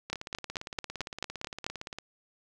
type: two click trains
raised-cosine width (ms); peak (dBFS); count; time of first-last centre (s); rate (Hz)
0.2; -14 / -21; 8 / 34; 0.13-1.665 / 0.1-1.986; 4.56 / 17.5
effects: none